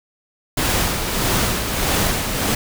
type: noise with tremolo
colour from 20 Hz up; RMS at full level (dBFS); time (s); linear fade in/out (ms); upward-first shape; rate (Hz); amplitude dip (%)
pink; -18; 0.57-2.55; 5; sine; 1.6; 45
effects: none